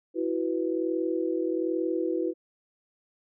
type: chord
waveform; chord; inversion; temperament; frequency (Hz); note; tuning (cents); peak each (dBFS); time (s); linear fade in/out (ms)
sine; E suspended second; none; just; 329.6 / 370.8 / 494.4; E4 / F#4 / B4; 0 / +4 / +2; -28 / -30 / -32; 0.14-2.34; 50
effects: none